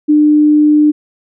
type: tone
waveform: sine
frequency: 300 Hz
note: D4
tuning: 37 cents sharp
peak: -5 dBFS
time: 0.08-0.92 s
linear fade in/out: 20 ms
effects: none